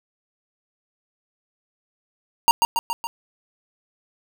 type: tone with echo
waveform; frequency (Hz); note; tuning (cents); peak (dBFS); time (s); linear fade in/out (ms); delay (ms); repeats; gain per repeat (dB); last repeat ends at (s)
square; 932.3; A#5; 0; -11; 2.48-2.51; 0; 140; 4; -4; 3.07
effects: none